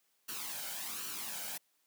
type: noise with flanger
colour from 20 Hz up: white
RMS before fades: -41 dBFS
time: 0.28-1.58 s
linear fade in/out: 10 ms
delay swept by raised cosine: 0.69 to 1.34 ms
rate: 1.3 Hz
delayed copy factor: +0.6
effects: white hiss -75 dBFS RMS until 1.86 s + high-pass 200 Hz 12 dB/octave